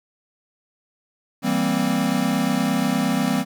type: chord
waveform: square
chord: C dominant seventh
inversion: first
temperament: equal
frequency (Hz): 164.81 / 196 / 233.1 / 261.6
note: E3 / G3 / Bb3 / C4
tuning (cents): 0 / 0 / 0 / 0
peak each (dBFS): -28 / -25 / -25 / -24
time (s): 1.42-3.45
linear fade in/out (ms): 50
effects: 9-bit